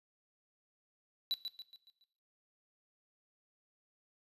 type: tone with echo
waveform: triangle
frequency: 3951 Hz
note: B7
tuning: in tune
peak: -29 dBFS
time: 1.31-1.34 s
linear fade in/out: 0 ms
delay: 140 ms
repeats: 5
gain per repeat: -7 dB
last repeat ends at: 2.04 s
effects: noise-tail reverb RT60 0.7 s tail -17 dB re dry + resampled to 32000 Hz